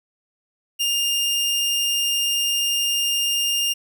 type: tone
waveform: sawtooth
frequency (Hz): 2811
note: F7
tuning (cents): +11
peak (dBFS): -16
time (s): 0.79-3.74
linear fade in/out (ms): 20
effects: none